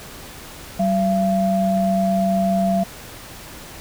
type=tone pair together; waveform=sine; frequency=190.82 / 680 Hz; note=G3 / F5; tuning=-46 / -46 cents; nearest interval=octave + minor seventh; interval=2200 cents; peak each=-18 / -19 dBFS; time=0.79-2.84 s; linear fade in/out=10 ms; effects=pink hiss -38 dBFS RMS until 3.8 s